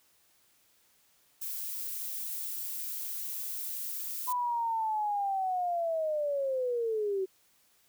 violet noise, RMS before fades -37 dBFS, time 1.41-4.33 s, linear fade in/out 10 ms
sine linear sweep, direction down, 1003 to 372.4 Hz, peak -28 dBFS, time 4.27-7.26 s, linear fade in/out 20 ms
effects white hiss -67 dBFS RMS until 7.88 s

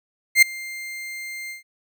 40% pulse tone with ADSR envelope, 2100 Hz, C7, 6 cents sharp, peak -6 dBFS, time 0.35-1.63 s, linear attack 73 ms, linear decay 5 ms, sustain -24 dB, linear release 130 ms, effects none

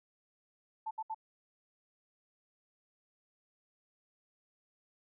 sine tone bursts, 881 Hz, A5, 2 cents sharp, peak -35 dBFS, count 3, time 0.86-1.146 s, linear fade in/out 10 ms, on 50 ms, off 68 ms, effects none

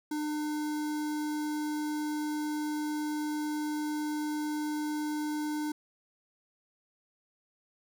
square tone with notch filter, 301.5 Hz, D4, 46 cents sharp, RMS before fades -33 dBFS, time 0.11-5.72 s, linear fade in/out 5 ms, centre 2600 Hz, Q 1.3, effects none

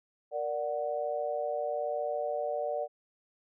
sine chord, Bb augmented, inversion none, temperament equal, 466.2 / 587.3 / 740 Hz, Bb4 / D5 / F#5, 0 / 0 / 0 cents, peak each -37 / -32 / -36 dBFS, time 0.31-2.88 s, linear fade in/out 50 ms, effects none

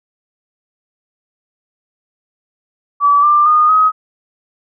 sine tone with pitch steps, 1150 / 1187.1 / 1225.4 / 1265 Hz, D6 / D6 / D#6 / D#6, -37 / +18 / -27 / +28 cents, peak -7 dBFS, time 3-3.92 s, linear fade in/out 50 ms, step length 230 ms, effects none

